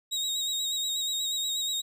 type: tone with vibrato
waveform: 30% pulse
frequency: 3782 Hz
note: A#7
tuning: 24 cents sharp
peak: -25 dBFS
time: 0.11-1.82 s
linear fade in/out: 20 ms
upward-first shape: sine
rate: 8.3 Hz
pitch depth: 38 cents each way
effects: none